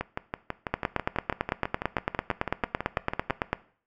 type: two click trains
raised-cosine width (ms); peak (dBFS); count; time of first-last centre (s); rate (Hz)
0.5; -14 / -9; 21 / 26; 0.01-3.299 / 0.74-3.53; 6.08 / 8.96
effects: noise-tail reverb RT60 0.5 s tail -18 dB re dry